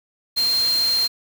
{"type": "tone in noise", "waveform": "sine", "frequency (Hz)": 4186, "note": "C8", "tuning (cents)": 0, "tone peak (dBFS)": -17, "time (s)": [0.36, 1.08], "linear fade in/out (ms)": 20, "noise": "white", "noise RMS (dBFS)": -30, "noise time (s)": [0.36, 1.08], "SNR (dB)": 10, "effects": []}